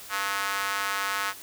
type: tone with high-pass filter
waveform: square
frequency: 98.9 Hz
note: G2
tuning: 16 cents sharp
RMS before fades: -29 dBFS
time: 0.09-1.34 s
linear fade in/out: 50 ms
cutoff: 1300 Hz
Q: 2.1
effects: white hiss -44 dBFS RMS until 1.42 s